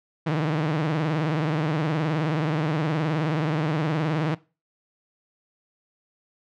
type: tone with vibrato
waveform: sawtooth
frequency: 154.8 Hz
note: D#3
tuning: 9 cents flat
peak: -18 dBFS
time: 0.26-4.35 s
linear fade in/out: 10 ms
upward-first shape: triangle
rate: 19 Hz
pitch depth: 150 cents each way
effects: noise-tail reverb RT60 0.3 s tail -20 dB re dry + low-pass 3000 Hz 12 dB/octave